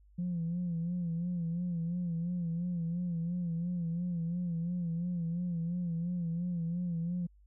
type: tone with vibrato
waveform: sine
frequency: 171.8 Hz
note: F3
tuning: 28 cents flat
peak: -30 dBFS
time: 0.18-7.27 s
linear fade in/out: 10 ms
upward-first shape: sine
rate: 2.9 Hz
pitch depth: 71 cents each way
effects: tanh soft clip ceiling -28 dBFS + added 50 Hz sine -58 dBFS peak until 7.46 s